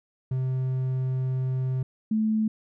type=tone pair in turn; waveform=triangle / sine; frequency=129.8 / 217.8 Hz; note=C3 / A3; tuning=-13 / -17 cents; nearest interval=major sixth; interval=896 cents; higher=second; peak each=-22 / -21 dBFS; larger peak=second; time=0.31-1.83 / 2.11-2.48 s; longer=first; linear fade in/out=5 ms; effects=none